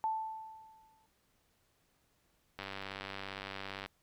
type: tone with exponential decay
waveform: sine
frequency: 880 Hz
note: A5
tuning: in tune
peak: -29 dBFS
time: 0.04-1.06 s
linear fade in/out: 0 ms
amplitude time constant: 220 ms
type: click train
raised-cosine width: 0.3 ms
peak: -25 dBFS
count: 125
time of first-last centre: 2.59-3.86 s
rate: 97.6 Hz
effects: pink hiss -74 dBFS RMS until 4.02 s